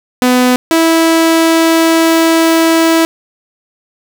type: tone pair in turn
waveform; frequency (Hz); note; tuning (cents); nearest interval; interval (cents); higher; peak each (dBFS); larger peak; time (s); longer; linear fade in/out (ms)
sawtooth; 250.4 / 327.3; B3 / E4; +24 / -12; perfect fourth; 464; second; -3; neither; 0.22-0.56 / 0.71-3.05; second; 0
effects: 7-bit